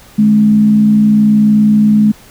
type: tone with frequency modulation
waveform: sine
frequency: 211.7 Hz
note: G#3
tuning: 33 cents sharp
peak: -5 dBFS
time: 0.18-2.12 s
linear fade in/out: 10 ms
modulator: 60.7 Hz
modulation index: 0.32
effects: pink hiss -40 dBFS RMS until 2.3 s